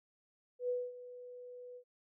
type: tone with ADSR envelope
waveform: sine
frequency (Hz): 493.9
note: B4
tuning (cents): 0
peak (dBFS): -31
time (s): 0.59-1.84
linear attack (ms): 100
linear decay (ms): 230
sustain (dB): -16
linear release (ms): 77
effects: none